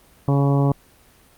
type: harmonic tone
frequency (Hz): 140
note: C#3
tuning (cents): +18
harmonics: 1 / 2 / 3 / 4 / 5 / 6 / 7 / 8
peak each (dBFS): -16 / -22 / -26 / -28 / -30 / -32 / -33 / -34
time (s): 0.28-0.72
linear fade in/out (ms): 2
effects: pink hiss -53 dBFS RMS until 1.37 s + Opus 32 kbps